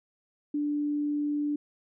sine tone, 293.6 Hz, D4, in tune, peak -26 dBFS, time 0.54-1.56 s, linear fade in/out 5 ms, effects none

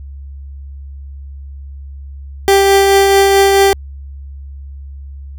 30% pulse tone with tremolo, 393.4 Hz, G4, 6 cents sharp, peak -3 dBFS, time 2.48-3.73 s, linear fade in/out 0 ms, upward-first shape triangle, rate 4.6 Hz, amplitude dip 30%, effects added 69 Hz sine -27 dBFS peak until 5.38 s

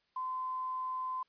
sine tone with quantisation, 1028 Hz, C6, 31 cents flat, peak -34 dBFS, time 0.16-1.23 s, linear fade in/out 5 ms, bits 10, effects white hiss -75 dBFS RMS until 1.28 s + resampled to 11025 Hz

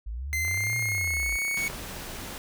sine linear two-way sweep, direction up then down, 49.65 to 119.8 to 49.65 Hz, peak -31 dBFS, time 0.06-1.37 s, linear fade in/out 10 ms, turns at 0.78 s
45% pulse tone with pitch glide, 2074 to 2223 Hz, C7 to C#7, -16 to +4 cents, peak -26 dBFS, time 0.33-1.68 s, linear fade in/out 0 ms, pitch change +120 cents, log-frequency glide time 0.44-1.34 s
click train, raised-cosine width 0.5 ms, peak -27 dBFS, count 42, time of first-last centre 0.45-1.731 s, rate 32 Hz
pink noise, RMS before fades -38 dBFS, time 1.57-2.38 s, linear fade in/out 0 ms
effects none

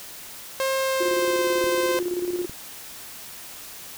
sawtooth tone with pitch glide, 533 to 518.1 Hz, C5 to C5, +32 to -17 cents, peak -18 dBFS, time 0.6-1.99 s, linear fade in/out 0 ms, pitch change -49 cents, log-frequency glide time 0.77-1.48 s
sine tone with tremolo, 354.7 Hz, F4, 27 cents sharp, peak -22 dBFS, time 1-2.46 s, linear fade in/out 10 ms, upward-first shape square, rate 18 Hz, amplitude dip 55%
clicks, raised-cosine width 3 ms, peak -25 dBFS, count 2, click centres 1.642 / 2.496 s
effects white hiss -40 dBFS RMS until 3.97 s

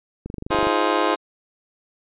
click train, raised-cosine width 3 ms, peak -18 dBFS, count 11, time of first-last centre 0.26-0.67 s, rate 24.4 Hz
20% pulse chord, F minor seventh, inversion third, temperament just, 314.3 / 349.2 / 419.1 / 523.8 Hz, Eb4 / F4 / Ab4 / C5, +18 / 0 / +16 / +2 cents, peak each -19 dBFS, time 0.5-1.16 s, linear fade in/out 20 ms
effects resampled to 8000 Hz

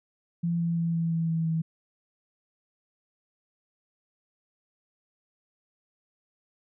sine tone with pitch steps, 170 / 168.63 / 167.27 / 165.93 / 164.59 / 163.26 / 161.95 Hz, F3 / E3 / E3 / E3 / E3 / E3 / E3, -46 / +40 / +26 / +12 / -2 / -16 / -30 cents, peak -24 dBFS, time 0.43-1.62 s, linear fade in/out 10 ms, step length 170 ms, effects none

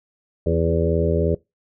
harmonic tone with a mistuned harmonic, 82.9 Hz, E2, 10 cents sharp, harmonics 1 / 2 / 3 / 4 / 5 / 6 / 7, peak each -22 / -24 / -30 / -28 / -23 / -25 / -26 dBFS, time 0.46-1.35 s, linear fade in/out 5 ms, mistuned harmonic 4, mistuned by +31 cents, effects noise-tail reverb RT60 0.2 s tail -22 dB re dry

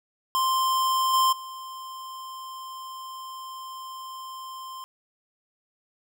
square tone with level steps, 1046.5 Hz, C6, in tune, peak -22 / -19 / -37 dBFS, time 0.35-4.84 s, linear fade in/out 0 ms, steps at 1.13 / 1.32 s, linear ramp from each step 10 ms, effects none

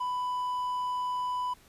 triangle tone, 995 Hz, B5, 13 cents sharp, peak -27 dBFS, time 0-1.54 s, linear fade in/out 10 ms, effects pink hiss -59 dBFS RMS until 1.68 s + resampled to 32000 Hz

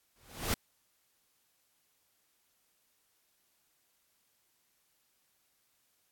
pink noise with exponential growth, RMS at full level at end -29 dBFS, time 0.16-0.54 s, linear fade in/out 1 ms, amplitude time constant 81 ms, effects white hiss -74 dBFS RMS until 6.11 s + AAC 64 kbps

